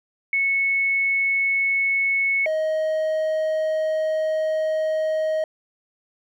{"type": "tone pair in turn", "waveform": ["sine", "triangle"], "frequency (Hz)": [2203, 627.9], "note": ["C#7", "D#5"], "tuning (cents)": [-11, 16], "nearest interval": "octave + minor seventh", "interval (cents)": 2173, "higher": "first", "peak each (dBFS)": -18, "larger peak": "neither", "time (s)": [[0.33, 2.46], [2.46, 5.44]], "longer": "second", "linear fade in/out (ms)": 2, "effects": []}